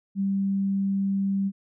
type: tone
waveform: sine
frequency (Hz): 196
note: G3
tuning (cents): 0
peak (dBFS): -22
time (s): 0.15-1.52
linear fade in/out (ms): 50
effects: none